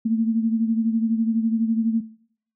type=beating tone pair; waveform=sine; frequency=223.9 / 235.9 Hz; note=A3 / A#3; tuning=+30 / +21 cents; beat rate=12 Hz; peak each=-19 / -26 dBFS; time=0.05-2.01 s; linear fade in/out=10 ms; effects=noise-tail reverb RT60 0.6 s tail -18 dB re dry